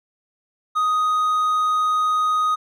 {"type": "tone", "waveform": "triangle", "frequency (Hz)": 1248, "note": "D#6", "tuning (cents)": 5, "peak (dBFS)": -15, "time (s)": [0.75, 2.56], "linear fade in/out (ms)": 20, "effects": []}